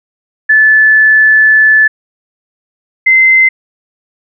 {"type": "tone pair in turn", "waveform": "sine", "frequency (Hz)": [1739, 2068], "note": ["A6", "C7"], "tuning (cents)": [-21, -21], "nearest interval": "minor third", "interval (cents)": 300, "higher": "second", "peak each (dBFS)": -3, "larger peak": "neither", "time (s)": [[0.49, 1.88], [3.06, 3.49]], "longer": "first", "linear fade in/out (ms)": 10, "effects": []}